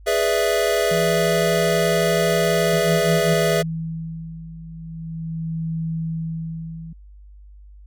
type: chord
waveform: square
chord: E dominant seventh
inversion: first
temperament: equal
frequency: 415.3 / 493.9 / 587.3 / 659.3 Hz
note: G#4 / B4 / D5 / E5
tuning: 0 / 0 / 0 / 0 cents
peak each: -23 / -25 / -26 / -22 dBFS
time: 0.06-3.63 s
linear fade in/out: 20 ms
type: tone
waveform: sine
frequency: 167.6 Hz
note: E3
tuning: 29 cents sharp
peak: -23 dBFS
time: 0.91-3.34 s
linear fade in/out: 5 ms
type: tone with tremolo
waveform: sine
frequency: 162.6 Hz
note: E3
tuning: 23 cents flat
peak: -22 dBFS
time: 2.73-6.93 s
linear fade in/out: 5 ms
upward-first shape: sine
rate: 0.4 Hz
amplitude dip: 75%
effects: added 50 Hz sine -41 dBFS peak until 7.86 s